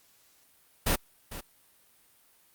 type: noise with echo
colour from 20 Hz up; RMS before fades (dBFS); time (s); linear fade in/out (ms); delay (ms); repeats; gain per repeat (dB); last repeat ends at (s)
pink; -25; 0.86-0.96; 10; 450; 1; -14; 1.41
effects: white hiss -63 dBFS RMS until 2.54 s + Opus 48 kbps